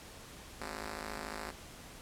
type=ring-modulated tone; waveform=5% pulse; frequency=158 Hz; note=D#3; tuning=27 cents sharp; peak=-26 dBFS; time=0.61-1.51 s; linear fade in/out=5 ms; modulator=106 Hz; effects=pink hiss -51 dBFS RMS until 2.01 s + low-pass 12000 Hz 12 dB/octave